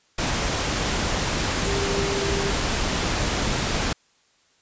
sine tone in noise, 396.8 Hz, G4, 21 cents sharp, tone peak -26 dBFS, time 1.65-2.51 s, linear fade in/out 5 ms, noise pink, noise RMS -24 dBFS, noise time 0.18-3.93 s, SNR -5 dB, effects white hiss -62 dBFS RMS until 4.61 s + resampled to 16000 Hz

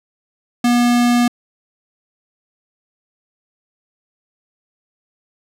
square tone, 241.3 Hz, B3, 40 cents flat, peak -12 dBFS, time 0.64-1.28 s, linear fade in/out 5 ms, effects low-pass 12000 Hz 12 dB/octave

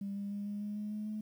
sine tone with pitch steps, 199 / 201.1 / 203.2 / 205.3 / 207.5 / 209.6 / 211.8 / 214 Hz, G3 / G3 / G#3 / G#3 / G#3 / G#3 / G#3 / A3, +26 / +44 / -38 / -20 / -1 / +16 / +34 / -48 cents, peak -35 dBFS, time 0.01-1.21 s, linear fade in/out 5 ms, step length 150 ms, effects tanh soft clip ceiling -32 dBFS + 11-bit

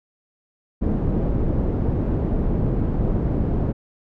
pink low-pass noise, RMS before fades -21 dBFS, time 0.81-3.73 s, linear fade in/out 20 ms, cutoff 380 Hz, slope 12 dB/octave, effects none

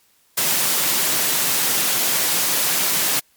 white high-pass noise, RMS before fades -19 dBFS, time 0.37-3.2 s, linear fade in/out 10 ms, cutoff 120 Hz, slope 96 dB/octave, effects white hiss -59 dBFS RMS until 3.36 s + MP3 96 kbps

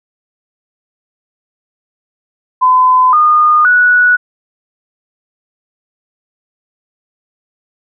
sine tone with pitch steps, 1016 / 1222.3 / 1470.4 Hz, B5 / D#6 / F#6, +49 / -31 / -11 cents, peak -5 dBFS, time 2.61-4.17 s, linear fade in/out 20 ms, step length 520 ms, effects none

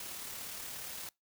white noise with amplitude modulation, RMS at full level -42 dBFS, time 0-1.09 s, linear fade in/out 2 ms, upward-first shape sine, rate 36.9 Hz, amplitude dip 30%, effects noise-tail reverb RT60 0.2 s tail -25 dB re dry

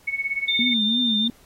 sine tone with tremolo, 2212 Hz, C#7, 4 cents flat, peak -20 dBFS, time 0.07-0.74 s, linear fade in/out 10 ms, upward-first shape sine, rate 17 Hz, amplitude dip 80%
sine tone, 3606 Hz, A7, 42 cents sharp, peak -20 dBFS, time 0.48-1.28 s, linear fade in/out 5 ms
sine tone with vibrato, 228.7 Hz, A#3, 33 cents flat, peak -22 dBFS, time 0.59-1.3 s, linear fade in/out 2 ms, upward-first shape triangle, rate 3 Hz, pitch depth 170 cents each way
effects pink hiss -55 dBFS RMS until 1.45 s + AAC 48 kbps

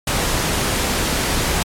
pink noise, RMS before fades -19 dBFS, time 0.07-1.63 s, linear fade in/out 5 ms, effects low-pass 12000 Hz 12 dB/octave + MP3 96 kbps

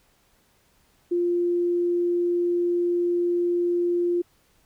sine tone, 349.2 Hz, F4, in tune, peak -20 dBFS, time 1.11-4.22 s, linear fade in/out 10 ms, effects pink hiss -63 dBFS RMS until 4.65 s

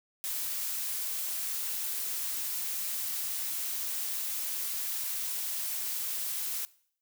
blue noise, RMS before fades -34 dBFS, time 0.24-6.65 s, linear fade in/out 0 ms, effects noise-tail reverb RT60 0.6 s tail -21 dB re dry

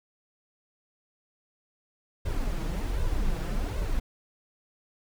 brown noise with flanger, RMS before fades -28 dBFS, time 2.25-4 s, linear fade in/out 10 ms, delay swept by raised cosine 1.9 to 6.3 ms, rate 1.3 Hz, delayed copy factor +0.65, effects none

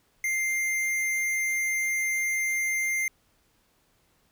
sine tone with hard clipping, 2099 Hz, C7, 5 cents sharp, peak -26 dBFS, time 0.24-3.08 s, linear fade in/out 2 ms, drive 16 dB, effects pink hiss -67 dBFS RMS until 4.31 s

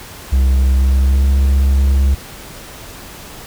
triangle tone with pitch glide, 65.7 to 67.82 Hz, C2 to C#2, +8 to -37 cents, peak -7 dBFS, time 0.32-2.15 s, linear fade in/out 10 ms, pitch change +55 cents, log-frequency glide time 0.79-1.27 s, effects pink hiss -34 dBFS RMS until 3.46 s

